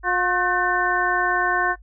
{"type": "harmonic tone with a mistuned harmonic", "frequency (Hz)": 358.2, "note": "F4", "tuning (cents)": 44, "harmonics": [1, 2, 3, 4, 5], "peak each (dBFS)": [-28, -25, -24, -23, -25], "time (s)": [0.03, 1.76], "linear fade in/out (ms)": 50, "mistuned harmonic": 4, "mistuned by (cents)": 97, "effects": ["noise-tail reverb RT60 0.1 s tail -21 dB re dry", "added 50 Hz sine -43 dBFS peak until 1.82 s"]}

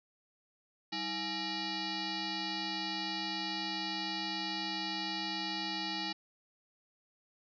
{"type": "tone with frequency modulation", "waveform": "sine", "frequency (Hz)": 2381, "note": "D7", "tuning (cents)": 23, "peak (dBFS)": -34, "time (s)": [0.92, 6.13], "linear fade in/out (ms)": 10, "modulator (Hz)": 515, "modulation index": 4.8, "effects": []}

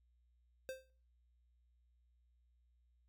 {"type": "tone with exponential decay", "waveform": "square", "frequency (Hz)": 523.3, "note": "C5", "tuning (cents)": 0, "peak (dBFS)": -40, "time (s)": [0.69, 0.9], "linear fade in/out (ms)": 0, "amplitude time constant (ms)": 44, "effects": ["noise-tail reverb RT60 0.4 s tail -19 dB re dry", "added 60 Hz sine -70 dBFS peak until 3.08 s"]}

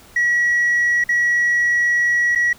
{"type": "tone with dropouts", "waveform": "sine", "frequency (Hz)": 1923, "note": "B6", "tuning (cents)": -47, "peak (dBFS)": -12, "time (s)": [0.16, 2.53], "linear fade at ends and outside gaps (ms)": 5, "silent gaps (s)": [[1.04, 1.09], [2.351, 2.357]], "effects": ["tanh soft clip ceiling -12 dBFS", "pink hiss -46 dBFS RMS until 2.58 s"]}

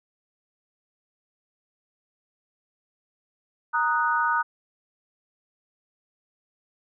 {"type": "chord", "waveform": "sine", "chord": "D# minor", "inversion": "second", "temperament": "equal", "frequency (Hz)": [932.3, 1244.5, 1480], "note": ["A#5", "D#6", "F#6"], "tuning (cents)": [0, 0, 0], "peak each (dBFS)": -25, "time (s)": [3.73, 4.43], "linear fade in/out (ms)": 20, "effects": []}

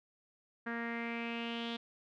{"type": "tone with low-pass filter sweep", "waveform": "sawtooth", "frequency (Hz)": 233.1, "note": "A#3", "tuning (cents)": 0, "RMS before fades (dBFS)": -39, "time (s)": [0.66, 1.77], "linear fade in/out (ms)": 10, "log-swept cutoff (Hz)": [1700, 3500], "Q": 5.4, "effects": []}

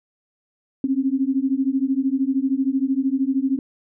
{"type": "beating tone pair", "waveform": "sine", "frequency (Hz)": [261.6, 274.6], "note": ["C4", "C#4"], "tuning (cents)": [0, -16], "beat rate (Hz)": 13, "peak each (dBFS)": -21, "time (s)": [0.84, 3.59], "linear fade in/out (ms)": 2, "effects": []}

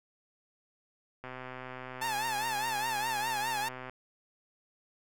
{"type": "click train", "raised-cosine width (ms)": 0.5, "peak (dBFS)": -27, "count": 341, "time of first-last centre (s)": [1.24, 3.896], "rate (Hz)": 128}
{"type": "tone with vibrato", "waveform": "sawtooth", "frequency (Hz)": 870, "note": "A5", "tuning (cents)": -20, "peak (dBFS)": -27, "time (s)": [2.01, 3.69], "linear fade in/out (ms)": 10, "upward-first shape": "triangle", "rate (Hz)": 4.9, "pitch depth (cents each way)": 130}
{"effects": []}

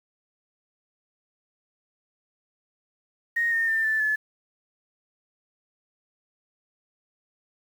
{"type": "tone with pitch steps", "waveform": "sine", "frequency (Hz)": [1864.7, 1828.4, 1792.9, 1758, 1723.8], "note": ["A#6", "A#6", "A6", "A6", "A6"], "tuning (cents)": [0, -34, 32, -2, -36], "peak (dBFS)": -21, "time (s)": [3.36, 4.16], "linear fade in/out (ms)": 10, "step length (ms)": 160, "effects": ["8-bit"]}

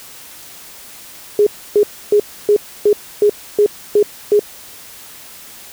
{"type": "tone bursts", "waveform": "sine", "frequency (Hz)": 414.8, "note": "G#4", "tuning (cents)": -2, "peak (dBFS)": -7, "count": 9, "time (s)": [1.39, 4.394], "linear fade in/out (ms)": 2, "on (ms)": 76, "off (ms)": 290, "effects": ["white hiss -37 dBFS RMS until 5.72 s"]}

